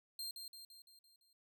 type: tone with echo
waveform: sawtooth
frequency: 4186 Hz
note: C8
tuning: in tune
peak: -39 dBFS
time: 0.19-0.31 s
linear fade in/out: 2 ms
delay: 170 ms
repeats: 6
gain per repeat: -5 dB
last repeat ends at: 1.33 s
effects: none